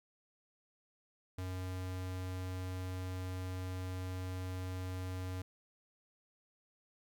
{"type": "tone", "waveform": "square", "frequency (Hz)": 92.3, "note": "F#2", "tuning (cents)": -4, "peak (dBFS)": -39, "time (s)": [1.38, 5.42], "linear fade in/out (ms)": 5, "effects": ["13-bit"]}